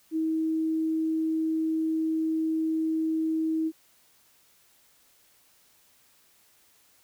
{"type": "tone", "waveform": "sine", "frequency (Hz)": 319.3, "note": "D#4", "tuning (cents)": 45, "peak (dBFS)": -24, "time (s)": [0.11, 3.72], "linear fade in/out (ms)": 50, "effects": ["white hiss -62 dBFS RMS until 7.03 s"]}